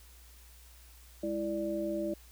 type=tone cluster; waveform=sine; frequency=206.5 / 331.3 / 588 Hz; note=G#3 / E4 / D5; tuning=-10 / +9 / +2 cents; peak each=-39 / -34 / -35 dBFS; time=1.23-2.14 s; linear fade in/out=5 ms; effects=added 60 Hz sine -54 dBFS peak until 2.31 s + white hiss -59 dBFS RMS until 2.31 s